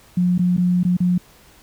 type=tone with dropouts; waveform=sine; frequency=178.8 Hz; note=F3; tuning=41 cents sharp; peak=-14 dBFS; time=0.17-1.18 s; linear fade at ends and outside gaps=5 ms; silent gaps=0.38-0.392 / 0.568-0.578 / 0.833-0.849 / 0.969-1.003 s; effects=pink hiss -50 dBFS RMS until 1.62 s